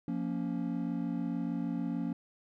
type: chord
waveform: triangle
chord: Bb minor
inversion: second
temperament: just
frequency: 174.81 / 233.1 / 279.7 Hz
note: F3 / Bb3 / Db4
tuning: +2 / 0 / +16 cents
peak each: -34 dBFS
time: 0.08-2.13 s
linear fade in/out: 2 ms
effects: none